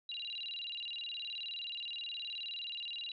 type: tone with vibrato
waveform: sine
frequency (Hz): 3322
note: G#7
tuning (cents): 0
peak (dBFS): -39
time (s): 0.09-3.12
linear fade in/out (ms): 2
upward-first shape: square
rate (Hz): 19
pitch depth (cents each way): 290
effects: none